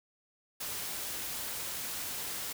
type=noise; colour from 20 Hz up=white; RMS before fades=-38 dBFS; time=0.6-2.53 s; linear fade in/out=10 ms; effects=none